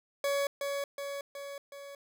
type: tone with echo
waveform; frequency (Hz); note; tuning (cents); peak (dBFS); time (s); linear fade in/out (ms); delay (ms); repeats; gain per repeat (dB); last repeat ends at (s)
40% pulse; 562; C#5; +24; -27; 0.24-0.47; 2; 370; 4; -4; 1.95
effects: none